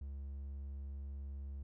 triangle tone, 69.3 Hz, C#2, in tune, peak -40 dBFS, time 0.01-1.63 s, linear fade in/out 5 ms, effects none

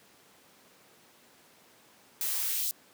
blue noise with high-pass filter sweep, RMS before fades -31 dBFS, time 2.21-2.71 s, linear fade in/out 0 ms, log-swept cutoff 340 to 4800 Hz, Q 1.2, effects pink hiss -59 dBFS RMS until 2.93 s + high-pass 200 Hz 12 dB/octave

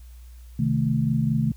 sine chord, A diminished, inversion first, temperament equal, 130.81 / 155.56 / 220 Hz, C3 / Eb3 / A3, 0 / 0 / 0 cents, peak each -24 dBFS, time 0.59-1.52 s, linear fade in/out 5 ms, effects added 60 Hz sine -41 dBFS peak until 1.56 s + white hiss -59 dBFS RMS until 1.56 s

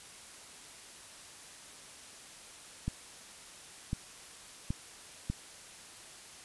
clicks, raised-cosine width 5 ms, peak -20 dBFS, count 4, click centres 2.88 / 3.931 / 4.705 / 5.3 s, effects white hiss -51 dBFS RMS until 6.44 s + resampled to 24000 Hz

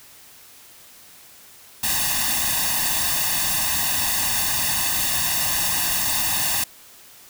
white noise with comb filter, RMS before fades -22 dBFS, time 1.83-6.64 s, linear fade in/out 5 ms, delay 1.1 ms, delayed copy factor +1, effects white hiss -47 dBFS RMS until 7.29 s

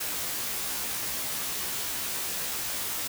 white noise with comb filter, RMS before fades -32 dBFS, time 0-3.08 s, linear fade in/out 10 ms, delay 16 ms, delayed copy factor +0.95, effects none

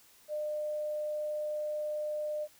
sine tone, 603 Hz, D5, 46 cents sharp, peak -32 dBFS, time 0.28-2.48 s, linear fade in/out 50 ms, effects white hiss -61 dBFS RMS until 2.59 s

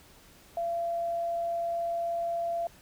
sine tone, 681 Hz, F5, 44 cents flat, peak -28 dBFS, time 0.57-2.67 s, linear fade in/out 2 ms, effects pink hiss -56 dBFS RMS until 2.81 s

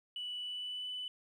sine tone with pitch glide, 2960 to 2993 Hz, F#7 to F#7, 0 to +19 cents, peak -37 dBFS, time 0.16-1.08 s, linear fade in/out 2 ms, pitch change +19 cents, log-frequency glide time 0.39-0.9 s, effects tanh soft clip ceiling -34 dBFS + 12-bit

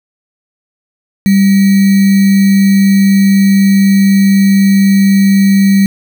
sine tone with sample-and-hold, 196 Hz, G3, in tune, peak -4 dBFS, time 1.26-5.86 s, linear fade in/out 0 ms, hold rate 2100 Hz, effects none

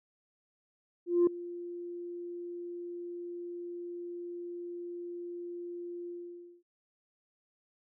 sine tone with ADSR envelope, 348.6 Hz, F4, 3 cents flat, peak -18 dBFS, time 1.06-6.63 s, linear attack 210 ms, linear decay 3 ms, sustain -20 dB, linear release 550 ms, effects tanh soft clip ceiling -19 dBFS

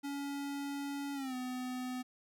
square tone with pitch glide, 281.9 to 252.6 Hz, C#4 to B3, +29 to +39 cents, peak -38 dBFS, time 0.03-2.03 s, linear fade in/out 20 ms, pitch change -190 cents, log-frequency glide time 1.14-1.35 s, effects none

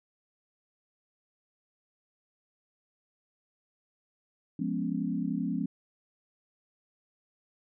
sine chord, C# dominant seventh, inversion first, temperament equal, 174.61 / 207.7 / 246.9 / 277.2 Hz, E#3 / G#3 / B3 / C#4, 0 / 0 / 0 / 0 cents, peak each -34 dBFS, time 4.59-5.66 s, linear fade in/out 5 ms, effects none

